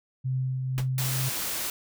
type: tone with tremolo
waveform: sine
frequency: 130 Hz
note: C3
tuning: 11 cents flat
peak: -24 dBFS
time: 0.24-1.3 s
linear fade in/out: 20 ms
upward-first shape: triangle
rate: 2 Hz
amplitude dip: 35%
type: noise with exponential decay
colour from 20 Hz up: pink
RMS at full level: -30 dBFS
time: 0.78-0.89 s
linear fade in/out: 0 ms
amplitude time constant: 22 ms
type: noise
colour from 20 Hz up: white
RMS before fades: -31 dBFS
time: 0.98-1.7 s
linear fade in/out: 2 ms
effects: none